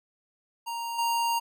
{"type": "tone with level steps", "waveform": "square", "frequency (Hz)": 932.3, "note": "A#5", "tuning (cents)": 0, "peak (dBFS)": [-32, -25], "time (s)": [0.66, 1.4], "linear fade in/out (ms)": 20, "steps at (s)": 0.98, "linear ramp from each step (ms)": 10, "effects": []}